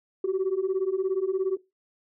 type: beating tone pair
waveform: sine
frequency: 370 / 387 Hz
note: F#4 / G4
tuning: 0 / -22 cents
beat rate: 17 Hz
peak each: -25 dBFS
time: 0.24-1.57 s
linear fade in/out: 5 ms
effects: noise-tail reverb RT60 0.2 s tail -18 dB re dry + tanh soft clip ceiling -19 dBFS